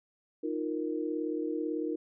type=chord; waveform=sine; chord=Eb suspended second; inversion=none; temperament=equal; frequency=311.1 / 349.2 / 466.2 Hz; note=Eb4 / F4 / Bb4; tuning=0 / 0 / 0 cents; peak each=-33 / -36 / -36 dBFS; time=0.43-1.96 s; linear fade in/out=10 ms; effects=none